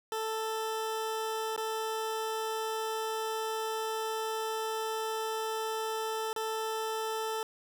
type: tone with dropouts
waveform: 20% pulse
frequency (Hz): 441.3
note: A4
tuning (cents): +5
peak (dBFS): -27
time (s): 0.12-7.43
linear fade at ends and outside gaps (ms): 1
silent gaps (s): 1.563-1.577 / 6.33-6.362
effects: 10-bit